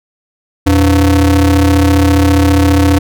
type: ring-modulated tone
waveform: square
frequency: 101.7 Hz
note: G#2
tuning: 36 cents flat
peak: -4 dBFS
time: 0.66-2.99 s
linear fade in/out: 10 ms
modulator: 186 Hz
effects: none